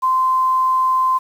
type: tone with quantisation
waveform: sine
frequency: 1037 Hz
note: C6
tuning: 16 cents flat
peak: -13 dBFS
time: 0.02-1.19 s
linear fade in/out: 20 ms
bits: 7
effects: none